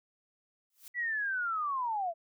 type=noise with exponential growth; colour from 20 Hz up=blue; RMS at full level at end=-45 dBFS; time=0.7-0.88 s; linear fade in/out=2 ms; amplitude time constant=39 ms
type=linear sweep; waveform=sine; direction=down; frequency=1975.5 to 645 Hz; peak=-30 dBFS; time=0.94-2.14 s; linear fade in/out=50 ms
effects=none